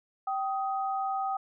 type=tone pair together; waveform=sine; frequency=776 / 1252.8 Hz; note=G5 / D#6; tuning=-18 / +11 cents; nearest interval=minor sixth; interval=829 cents; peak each=-29 / -34 dBFS; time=0.27-1.37 s; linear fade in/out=5 ms; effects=none

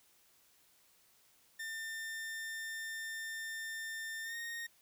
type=tone with pitch glide; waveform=40% pulse; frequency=1800 to 1853.8 Hz; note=A6 to A#6; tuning=+39 to -10 cents; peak=-39 dBFS; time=1.59-4.67 s; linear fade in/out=10 ms; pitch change=+51 cents; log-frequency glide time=4.24-4.36 s; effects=white hiss -68 dBFS RMS until 4.81 s

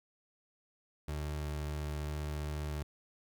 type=tone; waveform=30% pulse; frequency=74.8 Hz; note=D2; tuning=32 cents sharp; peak=-33 dBFS; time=1.08-2.83 s; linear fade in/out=5 ms; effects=12-bit

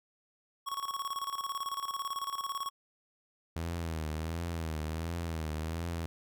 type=tone with tremolo; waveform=square; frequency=1106 Hz; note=C#6; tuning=4 cents flat; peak=-33 dBFS; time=0.66-2.7 s; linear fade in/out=20 ms; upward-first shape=square; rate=18 Hz; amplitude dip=70%
type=tone with vibrato; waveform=sawtooth; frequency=81.2 Hz; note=E2; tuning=26 cents flat; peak=-30 dBFS; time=3.56-6.06 s; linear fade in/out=0 ms; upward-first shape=triangle; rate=1.4 Hz; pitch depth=100 cents each way
effects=none

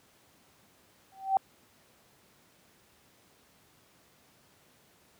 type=tone with exponential growth; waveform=sine; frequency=773 Hz; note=G5; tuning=24 cents flat; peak=-18 dBFS; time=1.12-1.37 s; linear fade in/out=1 ms; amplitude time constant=53 ms; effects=pink hiss -63 dBFS RMS until 5.19 s + high-pass 100 Hz 12 dB/octave

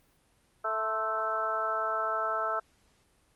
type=harmonic tone with a mistuned harmonic; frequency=220 Hz; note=A3; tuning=in tune; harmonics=2 / 3 / 4 / 5 / 6 / 7; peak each=-40 / -34 / -39 / -39 / -30 / -40 dBFS; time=0.64-2.6 s; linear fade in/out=10 ms; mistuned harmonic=5; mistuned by=-51 cents; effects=pink hiss -67 dBFS RMS until 3.35 s + Opus 32 kbps

